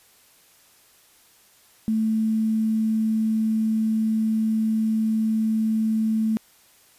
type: tone with quantisation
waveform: sine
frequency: 220.1 Hz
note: A3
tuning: 1 cent sharp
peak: -19 dBFS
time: 1.88-6.37 s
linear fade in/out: 0 ms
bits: 8
effects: white hiss -56 dBFS RMS until 6.98 s + resampled to 32000 Hz